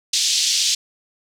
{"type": "band-pass noise", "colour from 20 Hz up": "white", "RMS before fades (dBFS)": -19, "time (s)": [0.13, 0.75], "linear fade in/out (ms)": 5, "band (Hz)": [3200, 6400], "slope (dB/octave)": 24, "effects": []}